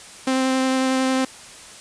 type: tone with vibrato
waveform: sawtooth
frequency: 261.6 Hz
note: C4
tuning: in tune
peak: -14 dBFS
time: 0.27-1.25 s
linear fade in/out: 5 ms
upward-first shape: triangle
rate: 11 Hz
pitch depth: 11 cents each way
effects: white hiss -41 dBFS RMS until 1.8 s + resampled to 22050 Hz